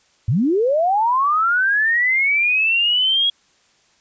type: linear sweep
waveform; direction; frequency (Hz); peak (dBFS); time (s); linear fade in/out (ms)
sine; up; 91.5 to 3322; -14; 0.28-3.3; 5
effects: white hiss -58 dBFS RMS until 4 s + resampled to 16000 Hz